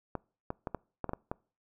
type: clicks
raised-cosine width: 1 ms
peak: -20 dBFS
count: 8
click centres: 0.153 / 0.504 / 0.672 / 0.747 / 1.043 / 1.093 / 1.134 / 1.315 s
effects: noise-tail reverb RT60 0.4 s tail -25 dB re dry